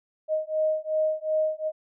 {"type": "beating tone pair", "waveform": "sine", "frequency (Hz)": [622.3, 625], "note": ["D#5", "D#5"], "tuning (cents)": [0, 8], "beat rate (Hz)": 2.7, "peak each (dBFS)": -26, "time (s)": [0.28, 1.72], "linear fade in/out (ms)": 50, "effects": []}